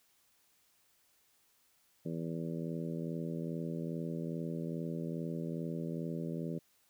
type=harmonic tone; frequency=82.41 Hz; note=E2; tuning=in tune; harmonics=2 / 3 / 4 / 5 / 6 / 7; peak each=-38 / -42 / -44 / -46 / -48 / -49 dBFS; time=2.05-6.59 s; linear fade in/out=10 ms; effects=white hiss -71 dBFS RMS until 6.89 s